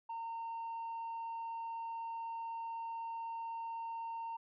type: tone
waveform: sine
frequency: 916 Hz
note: A#5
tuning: 31 cents flat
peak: -37 dBFS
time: 0.09-4.37 s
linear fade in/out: 10 ms
effects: tanh soft clip ceiling -38 dBFS